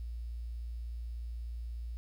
sine tone with quantisation, 58.27 Hz, A#1, in tune, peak -37 dBFS, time 0-1.97 s, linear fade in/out 0 ms, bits 11, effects none

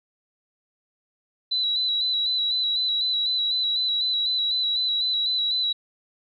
sine tone with vibrato, 3951 Hz, B7, in tune, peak -21 dBFS, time 1.51-5.73 s, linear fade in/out 10 ms, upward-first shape square, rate 4 Hz, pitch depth 29 cents each way, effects none

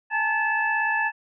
sine tone cluster, 838 / 895 / 1728 / 2634 Hz, G#5 / A5 / A6 / E7, +15 / +29 / -32 / -2 cents, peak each -30 / -27 / -23 / -31 dBFS, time 0.1-1.12 s, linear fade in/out 50 ms, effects none

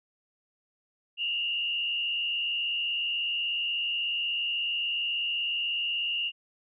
sine tone with frequency modulation, 2822 Hz, F7, 17 cents sharp, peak -27 dBFS, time 1.17-6.32 s, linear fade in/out 50 ms, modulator 76.4 Hz, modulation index 1.1, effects none

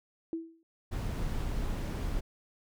sine tone with exponential decay, 328.2 Hz, E4, 8 cents flat, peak -29 dBFS, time 0.33-0.63 s, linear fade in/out 1 ms, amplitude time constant 65 ms
brown noise, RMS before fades -33 dBFS, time 0.91-2.21 s, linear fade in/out 20 ms
effects none

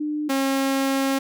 sine / sawtooth tone pair in turn, 300.4 / 270.7 Hz, D4 / C#4, +39 / -41 cents, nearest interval major second, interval 180 cents, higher first, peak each -23 / -16 dBFS, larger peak second, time 0-0.29 / 0.29-1.19 s, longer second, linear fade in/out 10 ms, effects none

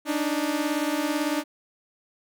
sawtooth beating tone pair, 289.3 / 307.3 Hz, D4 / D#4, -26 / -21 cents, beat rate 18 Hz, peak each -23 dBFS, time 0.05-1.44 s, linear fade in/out 50 ms, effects none

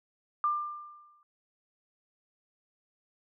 sine tone with exponential decay, 1193 Hz, D6, 27 cents sharp, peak -23 dBFS, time 0.44-1.23 s, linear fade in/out 1 ms, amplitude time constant 170 ms, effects none

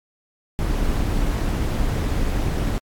brown noise with amplitude modulation, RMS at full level -19 dBFS, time 0.59-2.78 s, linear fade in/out 0 ms, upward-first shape sine, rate 253 Hz, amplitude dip 50%, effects AAC 64 kbps

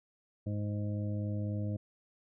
harmonic tone, 103.83 Hz, G#2, in tune, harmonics 1 / 2 / 3 / 5 / 6, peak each -33 / -39 / -43 / -47 / -49 dBFS, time 0.46-1.77 s, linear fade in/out 10 ms, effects none

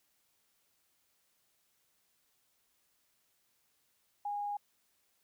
sine tone, 820 Hz, G#5, 22 cents flat, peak -34 dBFS, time 4.25-4.57 s, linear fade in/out 5 ms, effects white hiss -75 dBFS RMS until 5.23 s

